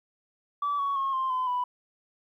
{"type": "tone with pitch steps", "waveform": "sine", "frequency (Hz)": [1153, 1118.2, 1084.5, 1051.8, 1020.1, 989.4], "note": ["D6", "C#6", "C#6", "C6", "C6", "B5"], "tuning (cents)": [-32, 15, -38, 9, -44, 3], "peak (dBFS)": -24, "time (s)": [0.62, 1.64], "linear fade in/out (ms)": 5, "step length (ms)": 170, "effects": ["tanh soft clip ceiling -22 dBFS", "11-bit"]}